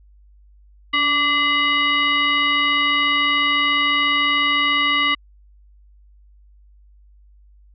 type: tone with frequency modulation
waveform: sine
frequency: 2040 Hz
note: C7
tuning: 44 cents flat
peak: -15 dBFS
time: 0.93-5.15 s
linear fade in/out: 10 ms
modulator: 877 Hz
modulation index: 1.3
effects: added 50 Hz sine -47 dBFS peak until 7.74 s